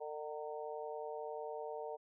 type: harmonic tone with a mistuned harmonic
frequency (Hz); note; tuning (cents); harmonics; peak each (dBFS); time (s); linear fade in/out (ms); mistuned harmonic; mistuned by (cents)
150.9; D3; +47; 3 / 4 / 5 / 6; -44 / -46 / -48 / -50; 0-1.97; 20; 6; +32
effects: none